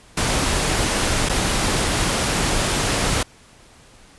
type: noise with dropouts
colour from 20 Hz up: pink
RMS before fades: -20 dBFS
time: 0.17-3.23 s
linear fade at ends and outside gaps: 5 ms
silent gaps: 1.289-1.294 s
effects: pink hiss -49 dBFS RMS until 4.18 s + resampled to 24000 Hz